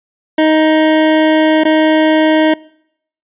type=tone with dropouts; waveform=25% pulse; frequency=312.8 Hz; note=D#4; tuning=9 cents sharp; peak=-4 dBFS; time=0.38-2.54 s; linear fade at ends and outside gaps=5 ms; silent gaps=1.637-1.651 s; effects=noise-tail reverb RT60 0.7 s tail -24 dB re dry + resampled to 8000 Hz